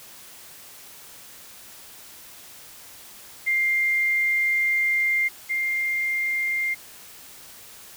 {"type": "tone pair in turn", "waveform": "sine", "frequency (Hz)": [2100, 2108], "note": ["C7", "C7"], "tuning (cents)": [6, 12], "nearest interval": "unison", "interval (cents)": 6, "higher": "second", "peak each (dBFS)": [-19, -22], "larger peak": "first", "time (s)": [[3.46, 5.29], [5.49, 6.75]], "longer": "first", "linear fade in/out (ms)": 20, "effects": ["white hiss -45 dBFS RMS until 7.96 s"]}